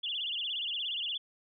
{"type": "tone with vibrato", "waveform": "sine", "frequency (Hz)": 3122, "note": "G7", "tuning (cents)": -8, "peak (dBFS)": -32, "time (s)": [0.03, 1.18], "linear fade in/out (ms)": 10, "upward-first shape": "sine", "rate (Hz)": 17, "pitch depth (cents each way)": 200, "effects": []}